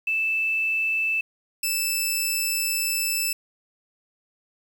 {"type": "tone pair in turn", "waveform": ["sine", "10% pulse"], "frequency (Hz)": [2637, 2637], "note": ["E7", "E7"], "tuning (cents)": [0, 0], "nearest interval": "unison", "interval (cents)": 0, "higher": "neither", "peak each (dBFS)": [-21, -14], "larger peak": "second", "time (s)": [[0.07, 1.21], [1.63, 3.33]], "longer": "second", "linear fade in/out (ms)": 5, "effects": ["8-bit"]}